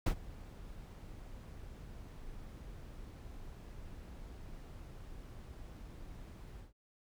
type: noise with ADSR envelope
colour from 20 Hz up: brown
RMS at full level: -26 dBFS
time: 0.06-6.73 s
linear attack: 7 ms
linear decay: 74 ms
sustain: -23 dB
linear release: 140 ms
effects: none